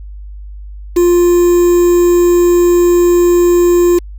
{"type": "tone with quantisation", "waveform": "triangle", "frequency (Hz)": 350, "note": "F4", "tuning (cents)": 4, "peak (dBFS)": -4, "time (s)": [0.96, 3.99], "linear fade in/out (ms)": 10, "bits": 4, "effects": ["added 50 Hz sine -26 dBFS peak until 4.18 s"]}